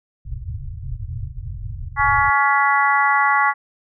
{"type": "low-pass noise", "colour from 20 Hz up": "white", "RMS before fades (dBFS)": -29, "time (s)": [0.25, 2.3], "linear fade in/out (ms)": 10, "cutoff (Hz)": 130, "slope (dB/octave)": 96}
{"type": "harmonic tone", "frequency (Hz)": 281.3, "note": "C#4", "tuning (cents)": 26, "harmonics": [3, 4, 5, 6, 7], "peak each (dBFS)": [-19, -18, -22, -24, -20], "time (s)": [1.96, 3.54], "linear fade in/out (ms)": 50}
{"effects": []}